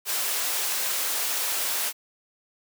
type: high-pass noise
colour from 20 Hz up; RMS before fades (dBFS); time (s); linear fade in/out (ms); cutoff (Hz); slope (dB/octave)
white; -27; 0.05-1.93; 50; 470; 12
effects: none